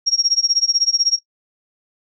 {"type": "tone with tremolo", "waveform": "sine", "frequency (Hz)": 5588, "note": "F8", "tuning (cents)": 0, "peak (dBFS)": -11, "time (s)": [0.06, 1.19], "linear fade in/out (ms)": 20, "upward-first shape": "sine", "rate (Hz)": 16, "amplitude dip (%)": 95, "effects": ["noise-tail reverb RT60 0.1 s tail -19 dB re dry"]}